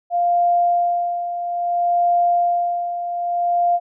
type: tone with tremolo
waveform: sine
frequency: 698.5 Hz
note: F5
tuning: in tune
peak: -13 dBFS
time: 0.1-3.8 s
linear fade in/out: 50 ms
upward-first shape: sine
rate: 0.6 Hz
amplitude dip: 65%
effects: none